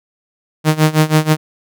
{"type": "tone with tremolo", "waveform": "sawtooth", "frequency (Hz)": 155.3, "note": "D#3", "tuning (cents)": -3, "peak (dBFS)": -3, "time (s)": [0.64, 1.37], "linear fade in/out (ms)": 50, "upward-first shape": "sine", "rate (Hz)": 6.2, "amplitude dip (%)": 90, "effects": []}